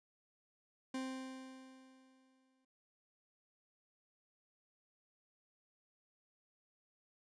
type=tone with exponential decay; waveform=40% pulse; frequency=261.6 Hz; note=C4; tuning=in tune; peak=-37 dBFS; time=0.94-2.65 s; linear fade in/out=5 ms; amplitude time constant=370 ms; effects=noise-tail reverb RT60 0.2 s tail -23 dB re dry + resampled to 22050 Hz